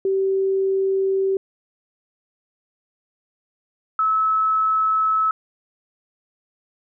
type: tone pair in turn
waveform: sine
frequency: 385.9 / 1298 Hz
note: G4 / E6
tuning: -27 / -27 cents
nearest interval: octave + major sixth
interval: 2100 cents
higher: second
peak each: -17 / -16 dBFS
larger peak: second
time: 0.05-1.37 / 3.99-5.31 s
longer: neither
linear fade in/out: 2 ms
effects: none